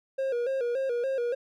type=tone with vibrato; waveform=triangle; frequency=506 Hz; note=B4; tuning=42 cents sharp; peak=-24 dBFS; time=0.18-1.35 s; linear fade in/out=10 ms; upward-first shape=square; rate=3.5 Hz; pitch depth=97 cents each way; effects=none